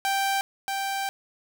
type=tone pair in turn; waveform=sawtooth; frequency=784 / 784 Hz; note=G5 / G5; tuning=0 / 0 cents; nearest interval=unison; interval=0 cents; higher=neither; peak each=-19 / -23 dBFS; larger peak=first; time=0.05-0.41 / 0.68-1.09 s; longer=second; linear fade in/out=0 ms; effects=8-bit